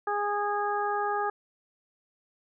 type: harmonic tone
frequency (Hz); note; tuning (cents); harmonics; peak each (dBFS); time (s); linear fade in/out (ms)
411.5; G#4; -16; 1 / 2 / 3 / 4; -32 / -29 / -32 / -36; 0.07-1.3; 5
effects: none